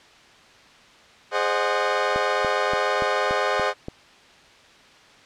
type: chord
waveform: 20% pulse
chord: Ab dominant seventh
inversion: none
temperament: equal with one note detuned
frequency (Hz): 415.3 / 523.3 / 613 / 740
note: Ab4 / C5 / Eb5 / Gb5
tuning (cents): 0 / 0 / -26 / 0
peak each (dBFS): -22 / -20 / -21 / -23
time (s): 1.31-3.74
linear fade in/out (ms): 50
type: click train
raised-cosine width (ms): 2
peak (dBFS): -17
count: 7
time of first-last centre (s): 2.16-3.884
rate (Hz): 3.48
effects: white hiss -50 dBFS RMS until 5.25 s + low-pass 4000 Hz 12 dB/octave